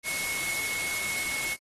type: tone in noise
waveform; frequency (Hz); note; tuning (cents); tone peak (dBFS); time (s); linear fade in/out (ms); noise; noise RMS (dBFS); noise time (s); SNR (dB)
sine; 2189; C#7; -22; -31; 0.03-1.57; 50; white; -33; 0.03-1.57; -1
effects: AAC 32 kbps